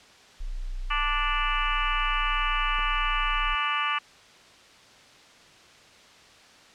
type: tone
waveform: sine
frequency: 30.9 Hz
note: B0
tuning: 2 cents sharp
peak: -29 dBFS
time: 0.4-3.55 s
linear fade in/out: 10 ms
type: harmonic tone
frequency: 293.2 Hz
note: D4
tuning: 3 cents flat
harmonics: 3 / 4 / 5 / 6 / 7 / 8 / 9 / 10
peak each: -36 / -27 / -36 / -34 / -37 / -34 / -33 / -33 dBFS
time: 0.9-3.99 s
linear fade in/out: 10 ms
type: clicks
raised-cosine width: 1 ms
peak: -33 dBFS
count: 2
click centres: 2.786 / 2.795 s
effects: white hiss -52 dBFS RMS until 6.74 s + low-pass 5000 Hz 12 dB/octave